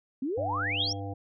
sine exponential sweep, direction up, 246.9 to 5780 Hz, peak -28 dBFS, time 0.22-0.93 s, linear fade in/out 5 ms
harmonic tone, 99.2 Hz, G2, 21 cents sharp, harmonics 1 / 3 / 5 / 7 / 8, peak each -35 / -40 / -42 / -43 / -44 dBFS, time 0.37-1.14 s, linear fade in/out 10 ms
sine tone with exponential decay, 3265 Hz, G#7, 30 cents flat, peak -25 dBFS, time 0.8-1 s, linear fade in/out 5 ms, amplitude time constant 43 ms
effects none

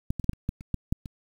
clicks, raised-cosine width 5 ms, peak -14 / -19 / -22 / -8 / -29 / -14 / -30 / -14 / -12 / -25 dBFS, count 10, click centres 0.105 / 0.197 / 0.243 / 0.294 / 0.333 / 0.491 / 0.609 / 0.743 / 0.925 / 1.058 s, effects 8-bit

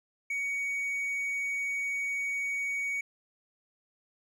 triangle tone, 2244 Hz, C#7, 21 cents sharp, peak -28 dBFS, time 0.3-3.01 s, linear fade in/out 5 ms, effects none

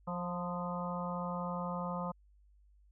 harmonic tone with a mistuned harmonic, 176.8 Hz, F3, 22 cents sharp, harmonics 1 / 3 / 4 / 5 / 6 / 7, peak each -38 / -42 / -46 / -44 / -43 / -44 dBFS, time 0.07-2.12 s, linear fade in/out 10 ms, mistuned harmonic 6, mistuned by -41 cents, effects added 50 Hz sine -61 dBFS peak until 2.91 s

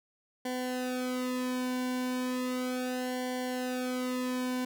sawtooth tone with flanger, 252.5 Hz, B3, 39 cents sharp, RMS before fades -33 dBFS, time 0.45-4.65 s, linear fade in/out 5 ms, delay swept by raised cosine 0.78 to 1.57 ms, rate 0.35 Hz, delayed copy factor -0.95, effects none

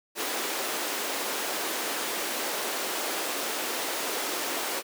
pink high-pass noise, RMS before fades -31 dBFS, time 0.15-4.83 s, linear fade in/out 50 ms, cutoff 310 Hz, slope 24 dB/octave, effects none

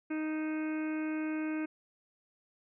harmonic tone with a mistuned harmonic, 311 Hz, D#4, 1 cent flat, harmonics 1 / 2 / 3 / 4 / 5 / 6 / 7 / 8 / 9, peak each -32 / -46 / -51 / -51 / -46 / -57 / -49 / -50 / -60 dBFS, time 0.1-1.66 s, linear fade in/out 10 ms, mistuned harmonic 9, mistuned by -57 cents, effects none

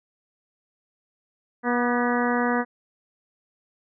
harmonic tone with a mistuned harmonic, 242.2 Hz, B3, 34 cents flat, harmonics 1 / 2 / 3 / 4 / 5 / 6 / 7 / 8, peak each -24 / -27 / -29 / -30 / -31 / -32 / -32 / -33 dBFS, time 1.63-2.65 s, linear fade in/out 50 ms, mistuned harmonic 6, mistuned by +51 cents, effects none

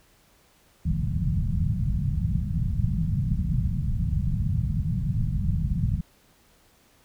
white low-pass noise, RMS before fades -25 dBFS, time 0.85-6.01 s, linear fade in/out 5 ms, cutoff 180 Hz, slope 48 dB/octave, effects pink hiss -60 dBFS RMS until 7.04 s

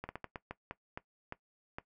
slowing click train, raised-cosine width 0.5 ms, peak -25 dBFS, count 10, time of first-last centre 0.04-1.785 s, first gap 50 ms, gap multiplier 1.32, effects noise-tail reverb RT60 0.1 s tail -17 dB re dry

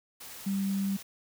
sine tone in noise, 196 Hz, G3, in tune, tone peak -27 dBFS, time 0.46-0.97 s, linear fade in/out 10 ms, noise white, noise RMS -45 dBFS, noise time 0.2-1.03 s, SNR +15 dB, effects none

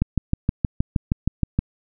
click train, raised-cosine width 5 ms, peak -6 dBFS, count 11, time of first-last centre 0.02-1.59 s, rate 6.37 Hz, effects none

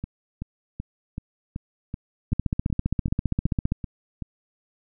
two click trains, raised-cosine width 5 ms, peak -18 / -10 dBFS, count 12 / 22, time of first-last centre 0.04-4.223 / 2.33-3.721 s, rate 2.63 / 15.1 Hz, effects none

